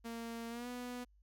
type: tone with pitch glide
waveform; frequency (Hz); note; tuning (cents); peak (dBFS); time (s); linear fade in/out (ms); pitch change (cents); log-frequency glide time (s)
sawtooth; 231 to 246.2; A#3 to B3; -16 to -5; -38; 0.04-1.05; 20; +111; 0.49-0.68
effects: added 50 Hz sine -64 dBFS peak until 1.22 s